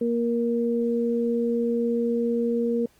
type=tone pair together; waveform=sine; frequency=234.9 / 470 Hz; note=A#3 / A#4; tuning=+13 / +14 cents; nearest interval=octave; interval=1201 cents; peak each=-24 dBFS; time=0.01-2.86 s; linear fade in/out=5 ms; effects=pink hiss -61 dBFS RMS until 2.99 s + Opus 24 kbps